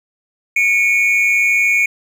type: tone pair together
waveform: triangle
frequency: 2217 / 2417 Hz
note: C#7 / D7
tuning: 0 / +49 cents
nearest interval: minor second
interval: 149 cents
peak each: -12 / -13 dBFS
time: 0.56-1.86 s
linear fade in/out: 5 ms
effects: none